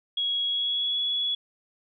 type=tone with pitch glide; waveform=sine; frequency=3322 to 3382 Hz; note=G#7 to G#7; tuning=0 to +31 cents; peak=-24 dBFS; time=0.17-1.35 s; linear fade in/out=5 ms; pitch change=+31 cents; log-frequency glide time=0.45-0.99 s; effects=none